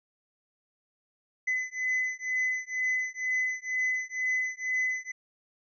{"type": "beating tone pair", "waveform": "triangle", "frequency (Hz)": [2019, 2021.1], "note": ["B6", "B6"], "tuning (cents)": [38, 39], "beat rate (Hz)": 2.1, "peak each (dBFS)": -29, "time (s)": [1.47, 5.12], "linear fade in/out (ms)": 10, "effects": ["resampled to 16000 Hz"]}